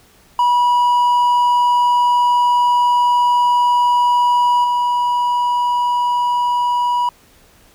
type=tone with level steps; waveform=triangle; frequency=973 Hz; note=B5; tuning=26 cents flat; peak=-9 / -12 dBFS; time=0.39-7.09 s; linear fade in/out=2 ms; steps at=4.64 s; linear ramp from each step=2 ms; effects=pink hiss -50 dBFS RMS until 7.74 s